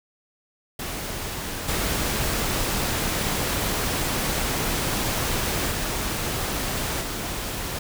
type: noise with level steps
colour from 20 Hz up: pink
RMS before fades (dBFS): -31 / -25 / -27 / -30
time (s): 0.79-7.79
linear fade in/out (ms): 5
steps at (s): 1.68 / 5.71 / 7.01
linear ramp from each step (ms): 5
effects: none